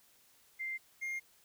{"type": "tone pair in turn", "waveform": ["sine", "triangle"], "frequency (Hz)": [2093, 2122], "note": ["C7", "C7"], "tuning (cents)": [0, 24], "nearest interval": "unison", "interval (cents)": 24, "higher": "second", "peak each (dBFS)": [-36, -34], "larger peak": "second", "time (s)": [[0.59, 0.78], [1.01, 1.2]], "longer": "neither", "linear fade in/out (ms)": 20, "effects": ["white hiss -66 dBFS RMS until 1.44 s"]}